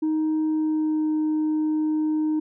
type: tone with pitch glide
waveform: sine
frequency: 312.2 to 309 Hz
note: D#4 to D#4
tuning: +6 to -12 cents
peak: -18 dBFS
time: 0.02-2.4 s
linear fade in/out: 10 ms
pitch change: -18 cents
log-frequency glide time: 0.44-1.12 s
effects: tanh soft clip ceiling -19 dBFS